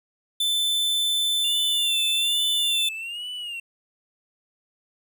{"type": "tone", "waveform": "45% pulse", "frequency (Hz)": 3526, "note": "A7", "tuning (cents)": 3, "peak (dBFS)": -21, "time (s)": [0.4, 2.89], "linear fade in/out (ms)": 5}
{"type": "tone with vibrato", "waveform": "triangle", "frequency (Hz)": 2794, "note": "F7", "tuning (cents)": 0, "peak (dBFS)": -29, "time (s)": [1.44, 3.6], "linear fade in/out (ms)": 5, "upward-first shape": "sine", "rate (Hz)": 1.2, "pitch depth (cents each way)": 110}
{"effects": ["10-bit"]}